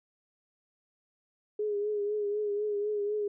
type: tone with vibrato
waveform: sine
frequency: 415.3 Hz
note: G#4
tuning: in tune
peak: -28 dBFS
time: 1.59-3.28 s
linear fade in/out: 5 ms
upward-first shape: triangle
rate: 4 Hz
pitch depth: 49 cents each way
effects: none